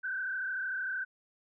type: tone with frequency modulation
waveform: sine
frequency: 1537 Hz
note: G6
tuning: 35 cents flat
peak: -32 dBFS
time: 0.03-1.05 s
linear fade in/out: 20 ms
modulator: 33.2 Hz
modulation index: 1.6
effects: none